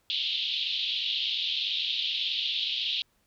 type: band-pass noise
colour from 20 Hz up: pink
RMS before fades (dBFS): -30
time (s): 0.1-3.02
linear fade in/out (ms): 0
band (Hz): 3000 to 3900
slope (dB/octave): 48
effects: pink hiss -70 dBFS RMS until 3.26 s